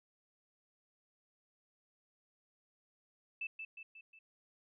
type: tone with echo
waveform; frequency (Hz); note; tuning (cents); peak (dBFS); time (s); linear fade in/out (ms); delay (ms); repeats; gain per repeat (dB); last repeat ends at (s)
sine; 2637; E7; 0; -37; 3.41-3.47; 5; 180; 4; -5; 4.19
effects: none